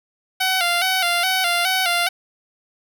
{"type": "tone with vibrato", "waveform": "10% pulse", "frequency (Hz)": 724, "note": "F#5", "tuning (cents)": -38, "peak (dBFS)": -9, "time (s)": [0.4, 2.09], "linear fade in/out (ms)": 10, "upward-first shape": "square", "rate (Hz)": 2.4, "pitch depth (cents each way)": 69, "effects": []}